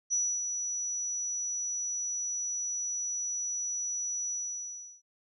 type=tone with ADSR envelope; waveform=sine; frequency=5890 Hz; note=F#8; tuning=9 cents flat; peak=-25 dBFS; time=0.1-5.02 s; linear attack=30 ms; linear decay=280 ms; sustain=-6 dB; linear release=710 ms; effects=none